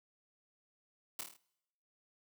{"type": "noise with echo", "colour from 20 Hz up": "white", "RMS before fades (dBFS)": -39, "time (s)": [1.19, 1.21], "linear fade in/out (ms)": 2, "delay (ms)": 26, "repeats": 6, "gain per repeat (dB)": -4, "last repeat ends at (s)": 1.366, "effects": ["noise-tail reverb RT60 0.9 s tail -24 dB re dry", "high-pass 150 Hz 12 dB/octave"]}